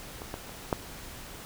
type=clicks; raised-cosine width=1 ms; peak=-24 / -20 / -29 / -11 dBFS; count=4; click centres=0.219 / 0.341 / 0.494 / 0.728 s; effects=pink hiss -44 dBFS RMS until 1.45 s